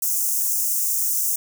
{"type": "high-pass noise", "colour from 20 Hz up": "white", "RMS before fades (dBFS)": -22, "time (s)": [0.02, 1.36], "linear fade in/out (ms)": 5, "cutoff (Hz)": 6000, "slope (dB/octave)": 48, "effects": []}